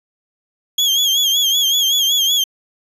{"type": "tone with vibrato", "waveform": "35% pulse", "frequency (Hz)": 3277, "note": "G#7", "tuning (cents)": -24, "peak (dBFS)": -11, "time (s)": [0.78, 2.44], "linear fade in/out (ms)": 5, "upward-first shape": "sine", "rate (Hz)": 5.3, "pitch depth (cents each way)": 75, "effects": ["resampled to 32000 Hz"]}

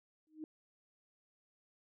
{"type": "tone with exponential growth", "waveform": "sine", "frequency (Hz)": 311.1, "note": "D#4", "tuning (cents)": 0, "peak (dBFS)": -38, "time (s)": [0.27, 0.44], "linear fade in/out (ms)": 1, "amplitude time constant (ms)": 36, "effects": []}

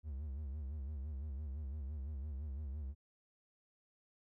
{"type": "tone with vibrato", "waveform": "triangle", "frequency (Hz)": 71.4, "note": "D2", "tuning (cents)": -48, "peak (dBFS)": -38, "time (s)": [0.03, 2.95], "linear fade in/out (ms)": 50, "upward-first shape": "sine", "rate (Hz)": 5.9, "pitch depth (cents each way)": 150, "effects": []}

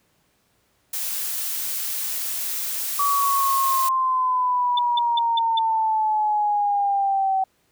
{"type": "noise", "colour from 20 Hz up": "blue", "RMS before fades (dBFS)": -27, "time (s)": [0.93, 3.89], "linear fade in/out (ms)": 5}
{"type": "exponential sweep", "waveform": "sine", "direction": "down", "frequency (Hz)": [1144, 762], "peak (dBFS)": -18, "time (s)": [2.99, 7.44], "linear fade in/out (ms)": 5}
{"type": "tone bursts", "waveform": "sine", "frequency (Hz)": 3520, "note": "A7", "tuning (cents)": 0, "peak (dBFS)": -20, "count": 5, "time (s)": [4.77, 5.59], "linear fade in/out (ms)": 5, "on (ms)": 20, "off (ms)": 180}
{"effects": ["pink hiss -65 dBFS RMS until 7.71 s", "high-pass 60 Hz 12 dB/octave"]}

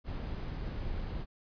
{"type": "noise", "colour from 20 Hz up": "brown", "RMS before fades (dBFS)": -37, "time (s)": [0.04, 1.26], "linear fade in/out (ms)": 50, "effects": ["resampled to 11025 Hz"]}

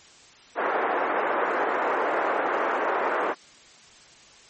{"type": "band-pass noise", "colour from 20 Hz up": "pink", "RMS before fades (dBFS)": -25, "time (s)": [0.55, 3.35], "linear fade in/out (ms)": 50, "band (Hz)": [390, 1700], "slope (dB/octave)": 24, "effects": ["white hiss -51 dBFS RMS until 4.49 s", "MP3 32 kbps"]}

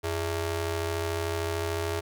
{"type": "ring-modulated tone", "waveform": "sawtooth", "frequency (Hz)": 250.5, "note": "B3", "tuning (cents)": 25, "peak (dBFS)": -21, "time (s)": [0.03, 2.01], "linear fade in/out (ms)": 20, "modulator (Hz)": 162, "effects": []}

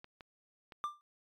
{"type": "clicks", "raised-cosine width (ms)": 0.3, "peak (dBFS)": -34, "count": 3, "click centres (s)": [0.044, 0.208, 0.722]}
{"type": "tone with exponential decay", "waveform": "triangle", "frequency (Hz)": 1187, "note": "D6", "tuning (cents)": 18, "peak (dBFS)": -28, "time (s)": [0.84, 1.01], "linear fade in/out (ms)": 0, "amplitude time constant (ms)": 36}
{"effects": ["MP3 96 kbps"]}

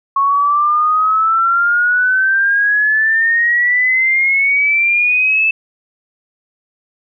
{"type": "exponential sweep", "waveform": "sine", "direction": "up", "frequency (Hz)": [1097, 2637], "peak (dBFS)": -10, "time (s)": [0.16, 5.51], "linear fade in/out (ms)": 5, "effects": []}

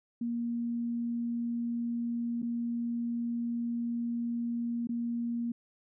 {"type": "tone with dropouts", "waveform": "sine", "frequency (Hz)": 235.7, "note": "A#3", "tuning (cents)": 19, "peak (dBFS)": -30, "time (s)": [0.21, 5.52], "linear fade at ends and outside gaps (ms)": 5, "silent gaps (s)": [[2.42, 2.427], [4.872, 4.891]], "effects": []}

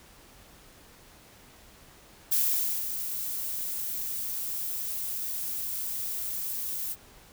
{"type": "noise with ADSR envelope", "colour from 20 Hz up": "violet", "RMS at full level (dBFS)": -24, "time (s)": [2.31, 6.96], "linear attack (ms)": 14, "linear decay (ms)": 520, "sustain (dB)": -9, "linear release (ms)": 45, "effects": ["pink hiss -54 dBFS RMS until 7.32 s"]}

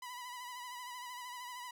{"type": "tone with vibrato", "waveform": "sawtooth", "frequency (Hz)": 987.8, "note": "B5", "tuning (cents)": 0, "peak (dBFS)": -40, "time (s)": [0.02, 1.71], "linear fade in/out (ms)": 5, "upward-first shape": "sine", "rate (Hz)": 13, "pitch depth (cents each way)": 45, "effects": []}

